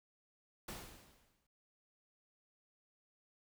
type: noise with exponential decay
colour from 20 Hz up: pink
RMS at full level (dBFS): -44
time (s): 0.68-1.47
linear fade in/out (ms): 5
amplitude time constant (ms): 170
effects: none